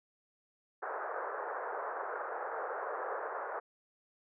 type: band-pass noise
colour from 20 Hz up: pink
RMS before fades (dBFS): -39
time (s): 0.82-3.6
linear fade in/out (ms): 10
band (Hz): 430 to 1600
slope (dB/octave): 48
effects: none